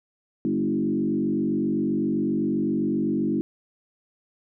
sine tone with frequency modulation, 267.3 Hz, C4, 37 cents sharp, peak -21 dBFS, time 0.45-3.41 s, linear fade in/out 0 ms, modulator 47.7 Hz, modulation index 1.7, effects none

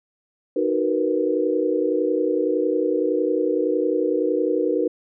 sine chord, B major seventh, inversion first, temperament just, 308.7 / 370.4 / 463 / 493.9 Hz, D#4 / F#4 / A#4 / B4, -14 / +2 / -12 / 0 cents, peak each -24 dBFS, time 0.56-4.88 s, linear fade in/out 5 ms, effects none

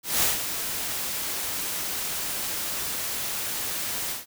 white noise with ADSR envelope, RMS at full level -21 dBFS, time 0.03-4.26 s, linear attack 190 ms, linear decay 160 ms, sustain -9 dB, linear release 150 ms, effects none

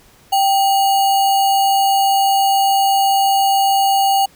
sine tone with sample-and-hold, 784 Hz, G5, in tune, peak -11 dBFS, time 0.32-4.26 s, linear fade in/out 10 ms, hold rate 3675 Hz, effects pink hiss -49 dBFS RMS until 4.35 s

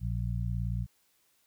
harmonic tone, 58.27 Hz, A#1, in tune, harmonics 1 / 2 / 3, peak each -33 / -32 / -38 dBFS, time 0-0.87 s, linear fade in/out 50 ms, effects white hiss -70 dBFS RMS until 1.46 s

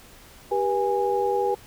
sine tone cluster, 393.1 / 484.4 / 824 Hz, G4 / B4 / G#5, +5 / -34 / -14 cents, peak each -25 dBFS, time 0.51-1.55 s, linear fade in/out 10 ms, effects pink hiss -49 dBFS RMS until 1.66 s

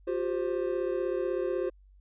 triangle chord, F suspended second, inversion none, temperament equal with one note detuned, 355.9 / 392 / 523.3 Hz, F4 / G4 / C5, +33 / 0 / 0 cents, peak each -29 / -31 / -31 dBFS, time 0.07-1.7 s, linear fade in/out 10 ms, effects added 48 Hz sine -54 dBFS peak until 2 s + resampled to 8000 Hz

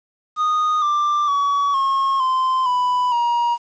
triangle tone with pitch steps, 1236 / 1182.9 / 1132.1 / 1083.5 / 1036.9 / 992.4 / 949.8 Hz, D#6 / D6 / C#6 / C#6 / C6 / B5 / A#5, -12 / +12 / +36 / -40 / -16 / +8 / +32 cents, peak -14 dBFS, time 0.36-3.58 s, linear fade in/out 50 ms, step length 460 ms, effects resampled to 16000 Hz + 8-bit

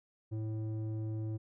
square tone with low-pass filter, 109.4 Hz, A2, 9 cents flat, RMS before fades -37 dBFS, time 0.31-1.38 s, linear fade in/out 20 ms, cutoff 350 Hz, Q 1.1, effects none

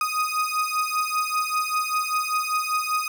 35% pulse beating tone pair, 1244.5 / 1249.6 Hz, D#6 / D#6, 0 / +7 cents, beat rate 5.1 Hz, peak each -24 dBFS, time 0.01-3.08 s, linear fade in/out 2 ms, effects none

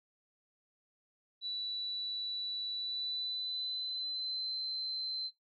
sine tone with pitch glide, 3951 to 4086 Hz, B7 to C8, 0 to -42 cents, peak -35 dBFS, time 1.41-5.31 s, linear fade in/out 50 ms, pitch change +58 cents, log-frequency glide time 2.74-4.57 s, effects noise-tail reverb RT60 0.2 s tail -22 dB re dry

